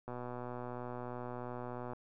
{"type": "click train", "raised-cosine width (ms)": 1, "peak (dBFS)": -29, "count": 229, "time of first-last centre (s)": [0.08, 1.934], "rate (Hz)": 123, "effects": []}